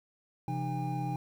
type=tone cluster; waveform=triangle; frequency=132.6 / 169.9 / 305 / 808 Hz; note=C3 / F3 / D#4 / G#5; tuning=+23 / -47 / -34 / -48 cents; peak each=-32 / -36 / -38 / -35 dBFS; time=0.48-1.16 s; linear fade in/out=2 ms; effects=10-bit